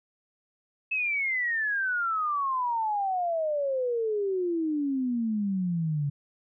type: exponential sweep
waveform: sine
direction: down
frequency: 2617 to 140 Hz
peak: -25 dBFS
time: 0.91-6.1 s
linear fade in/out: 10 ms
effects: none